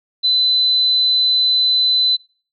sine tone, 4020 Hz, B7, 30 cents sharp, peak -12 dBFS, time 0.23-2.17 s, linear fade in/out 20 ms, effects noise-tail reverb RT60 0.4 s tail -24 dB re dry

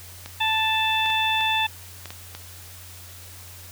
clicks, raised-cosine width 0.2 ms, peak -18 dBFS, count 7, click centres 0.26 / 1.06 / 1.102 / 1.409 / 2.057 / 2.105 / 2.35 s
harmonic tone, 880 Hz, A5, in tune, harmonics 1 / 2 / 3 / 4, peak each -24 / -29 / -25 / -25 dBFS, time 0.4-1.67 s, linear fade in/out 10 ms
effects added 90 Hz sine -44 dBFS peak until 3.71 s + white hiss -44 dBFS RMS until 3.71 s

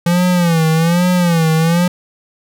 square tone with vibrato, 169.7 Hz, F3, 49 cents flat, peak -11 dBFS, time 0.06-1.88 s, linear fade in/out 5 ms, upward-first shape sine, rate 1.2 Hz, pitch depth 110 cents each way, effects none

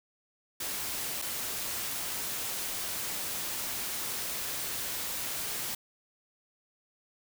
white noise with dropouts, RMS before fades -35 dBFS, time 0.6-5.75 s, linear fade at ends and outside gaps 5 ms, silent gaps 1.217-1.221 s, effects none

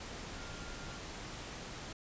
sine tone in noise, 1400 Hz, F6, 4 cents sharp, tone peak -54 dBFS, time 0.35-0.99 s, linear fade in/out 5 ms, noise pink, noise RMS -45 dBFS, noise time 0-1.93 s, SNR -12 dB, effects resampled to 16000 Hz

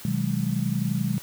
sine chord, G# minor seventh, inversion first, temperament just, 124.59 / 155.74 / 186.89 / 207.7 Hz, B2 / D#3 / F#3 / G#3, +16 / +2 / +18 / 0 cents, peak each -28 dBFS, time 0.05-1.18 s, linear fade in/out 0 ms, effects white hiss -43 dBFS RMS until 1.22 s + high-pass 80 Hz 12 dB/octave

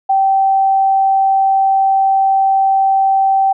sine tone, 776 Hz, G5, 18 cents flat, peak -9 dBFS, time 0.09-3.53 s, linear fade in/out 10 ms, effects none

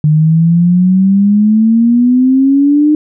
sine exponential sweep, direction up, 150.2 to 305.2 Hz, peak -5 dBFS, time 0.04-2.95 s, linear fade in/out 2 ms, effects none

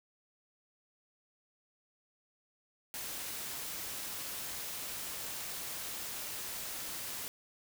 white noise, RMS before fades -41 dBFS, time 2.94-7.28 s, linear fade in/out 0 ms, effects none

